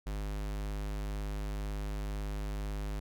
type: tone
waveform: square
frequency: 51 Hz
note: G#1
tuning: 31 cents flat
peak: -35 dBFS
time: 0.06-3 s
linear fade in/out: 10 ms
effects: none